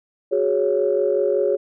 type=chord; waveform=sine; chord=F# suspended second; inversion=none; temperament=equal; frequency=370 / 415.3 / 554.4 Hz; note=F#4 / G#4 / C#5; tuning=0 / 0 / 0 cents; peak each=-22 / -20 / -20 dBFS; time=0.31-1.57 s; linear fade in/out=20 ms; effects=tanh soft clip ceiling -7 dBFS